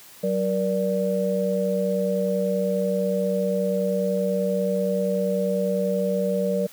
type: tone cluster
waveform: sine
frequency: 188.6 / 473.7 / 584 Hz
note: F#3 / A#4 / D5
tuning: +33 / +28 / -10 cents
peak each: -25 dBFS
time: 0.23-6.67 s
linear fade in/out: 10 ms
effects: white hiss -47 dBFS RMS until 6.72 s + high-pass 60 Hz 12 dB/octave